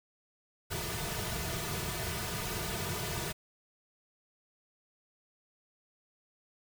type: noise with comb filter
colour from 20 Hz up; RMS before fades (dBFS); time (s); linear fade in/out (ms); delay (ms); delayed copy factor
pink; -36; 0.7-3.33; 20; 3.7; -1
effects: none